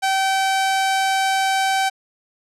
sawtooth tone, 771 Hz, G5, 29 cents flat, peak -13 dBFS, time 0.02-1.9 s, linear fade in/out 20 ms, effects low-pass 10000 Hz 12 dB/octave

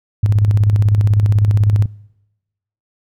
sine tone with tremolo, 104 Hz, G#2, 3 cents sharp, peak -8 dBFS, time 0.23-1.86 s, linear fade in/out 5 ms, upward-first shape square, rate 16 Hz, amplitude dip 50%, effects noise-tail reverb RT60 1.0 s tail -25 dB re dry

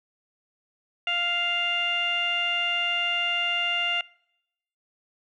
15% pulse tone with low-pass filter, 698.5 Hz, F5, in tune, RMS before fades -26 dBFS, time 1.07-4.01 s, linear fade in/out 2 ms, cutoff 2800 Hz, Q 5.8, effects noise-tail reverb RT60 0.8 s tail -24 dB re dry

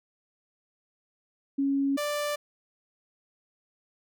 sine / sawtooth tone pair in turn, 276.5 / 588.6 Hz, C#4 / D5, -4 / +4 cents, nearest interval octave + minor second, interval 1308 cents, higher second, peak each -23 / -24 dBFS, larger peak first, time 1.58-1.97 / 1.97-2.36 s, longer neither, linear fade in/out 10 ms, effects none

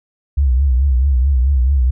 sine tone with vibrato, 66 Hz, C2, 16 cents sharp, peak -10 dBFS, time 0.37-1.91 s, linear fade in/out 10 ms, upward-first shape triangle, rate 4.6 Hz, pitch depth 160 cents each way, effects none

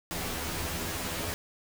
pink noise with comb filter, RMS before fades -34 dBFS, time 0.11-1.34 s, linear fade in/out 0 ms, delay 12 ms, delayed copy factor +0.95, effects none

